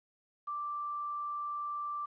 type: tone with quantisation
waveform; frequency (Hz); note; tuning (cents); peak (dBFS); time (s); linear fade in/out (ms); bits
sine; 1174.7; D6; 0; -34; 0.47-2.06; 10; 9
effects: low-pass 2000 Hz 12 dB/octave